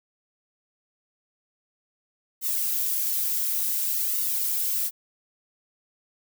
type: noise with flanger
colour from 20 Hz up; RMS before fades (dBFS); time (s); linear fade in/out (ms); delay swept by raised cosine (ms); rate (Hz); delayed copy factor
violet; -26; 2.41-4.91; 50; 1.2 to 5.9; 0.56; -0.7
effects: none